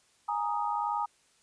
sine chord, Ab suspended second, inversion none, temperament equal, 830.6 / 932.3 / 1244.5 Hz, Ab5 / Bb5 / Eb6, 0 / 0 / 0 cents, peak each -32 / -32 / -34 dBFS, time 0.28-1.06 s, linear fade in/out 10 ms, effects white hiss -66 dBFS RMS until 1.42 s + resampled to 22050 Hz

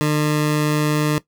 20% pulse tone, 150.7 Hz, D3, 45 cents sharp, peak -11 dBFS, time 0.01-1.18 s, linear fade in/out 0 ms, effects noise-tail reverb RT60 0.1 s tail -17 dB re dry

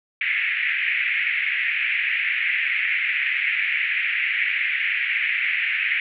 pink band-pass noise, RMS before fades -23 dBFS, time 0.21-6 s, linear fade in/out 2 ms, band 1900 to 2500 Hz, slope 48 dB/octave, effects none

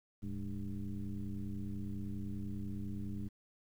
sine tone with frequency modulation, 109.5 Hz, A2, 8 cents flat, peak -37 dBFS, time 0.22-3.29 s, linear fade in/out 20 ms, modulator 94.5 Hz, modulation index 1.6, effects 11-bit

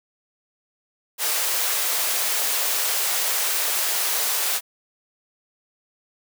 white high-pass noise, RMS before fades -23 dBFS, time 1.18-4.61 s, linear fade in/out 50 ms, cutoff 440 Hz, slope 24 dB/octave, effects none

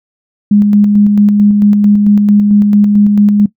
sine tone with tremolo, 206 Hz, G#3, 14 cents flat, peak -3 dBFS, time 0.51-3.46 s, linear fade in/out 5 ms, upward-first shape square, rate 4.5 Hz, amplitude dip 30%, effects noise-tail reverb RT60 0.1 s tail -18 dB re dry

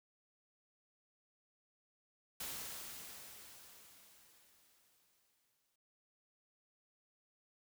white noise with exponential decay, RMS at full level -43 dBFS, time 2.4-5.76 s, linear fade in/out 5 ms, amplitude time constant 730 ms, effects none

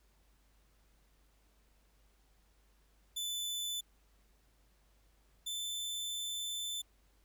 sawtooth tone pair in turn, 3505 / 3531 Hz, A7 / A7, -7 / +5 cents, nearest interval unison, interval 12 cents, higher second, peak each -33 / -34 dBFS, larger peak first, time 3.16-3.81 / 5.46-6.82 s, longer second, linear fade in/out 10 ms, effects added 50 Hz sine -67 dBFS peak until 7.24 s + pink hiss -73 dBFS RMS until 7.24 s

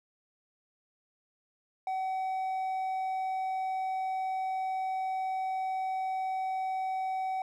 sine tone with hard clipping, 757 Hz, F#5, 39 cents sharp, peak -31 dBFS, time 1.87-7.42 s, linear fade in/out 2 ms, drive 3 dB, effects none

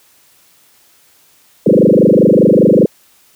sine tone with frequency modulation, 352.5 Hz, F4, 16 cents sharp, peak -5 dBFS, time 1.66-2.86 s, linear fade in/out 5 ms, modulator 25 Hz, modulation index 7.5, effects white hiss -50 dBFS RMS until 3.35 s + high-pass 60 Hz 12 dB/octave

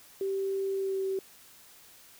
sine tone with pitch glide, 388.8 to 384.3 Hz, G4 to G4, -14 to -34 cents, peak -28 dBFS, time 0.21-1.19 s, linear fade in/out 2 ms, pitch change -20 cents, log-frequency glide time 0.73-1.01 s, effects white hiss -55 dBFS RMS until 2.19 s

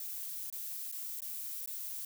violet noise with dropouts, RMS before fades -41 dBFS, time 0-2.05 s, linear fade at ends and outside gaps 2 ms, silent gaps 0.501-0.526 / 0.916-0.924 / 1.205-1.219 / 1.66-1.674 s, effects none

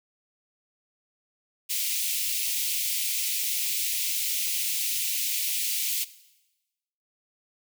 white high-pass noise, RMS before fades -28 dBFS, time 1.69-6.05 s, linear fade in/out 20 ms, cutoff 2200 Hz, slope 48 dB/octave, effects noise-tail reverb RT60 1.0 s tail -17 dB re dry

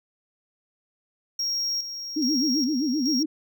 triangle tone with tremolo, 5588 Hz, F8, in tune, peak -23 dBFS, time 1.39-3.23 s, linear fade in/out 5 ms, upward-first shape square, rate 1.2 Hz, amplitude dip 60%
sine tone with vibrato, 277.6 Hz, C#4, 3 cents sharp, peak -22 dBFS, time 2.16-3.26 s, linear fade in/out 10 ms, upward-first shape sine, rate 7.7 Hz, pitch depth 240 cents each way
effects none

